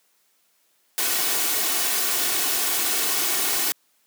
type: noise with comb filter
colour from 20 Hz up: white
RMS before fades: -23 dBFS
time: 0.98-3.72 s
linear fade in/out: 0 ms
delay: 2.7 ms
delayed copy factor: +0.5
effects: white hiss -65 dBFS RMS until 4.06 s + high-pass 200 Hz 12 dB/octave